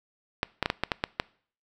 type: clicks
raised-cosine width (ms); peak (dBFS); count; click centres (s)
0.3; -8; 8; 0.431 / 0.627 / 0.659 / 0.701 / 0.836 / 0.918 / 1.039 / 1.199
effects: noise-tail reverb RT60 0.5 s tail -23 dB re dry